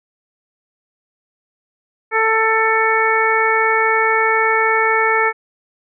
harmonic tone, 443.8 Hz, A4, 15 cents sharp, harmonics 1 / 2 / 3 / 4 / 5, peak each -19 / -19 / -19 / -19 / -19 dBFS, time 2.11-5.33 s, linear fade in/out 50 ms, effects none

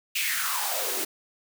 white noise with high-pass filter sweep, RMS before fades -28 dBFS, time 0.15-1.05 s, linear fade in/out 10 ms, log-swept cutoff 2700 to 310 Hz, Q 4.7, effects none

